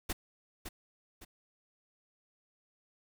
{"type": "noise with echo", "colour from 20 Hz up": "pink", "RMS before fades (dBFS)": -34, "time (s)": [0.09, 0.13], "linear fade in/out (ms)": 10, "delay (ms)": 560, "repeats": 2, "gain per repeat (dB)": -8, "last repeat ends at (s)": 1.25, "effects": []}